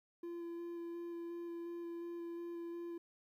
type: tone with vibrato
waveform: triangle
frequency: 341.3 Hz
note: F4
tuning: 40 cents flat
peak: -40 dBFS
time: 0.23-2.98 s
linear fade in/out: 5 ms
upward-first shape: square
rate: 2.8 Hz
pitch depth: 9 cents each way
effects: 13-bit